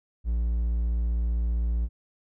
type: tone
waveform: triangle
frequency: 57.7 Hz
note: A#1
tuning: 17 cents flat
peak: -21 dBFS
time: 0.24-1.89 s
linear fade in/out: 50 ms
effects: none